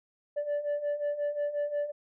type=beating tone pair; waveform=sine; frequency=580 / 585.6 Hz; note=D5 / D5; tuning=-22 / -5 cents; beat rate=5.6 Hz; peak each=-32 / -28 dBFS; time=0.36-1.92 s; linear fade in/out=20 ms; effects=tanh soft clip ceiling -26 dBFS